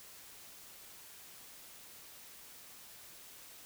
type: silence
effects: white hiss -54 dBFS RMS until 3.65 s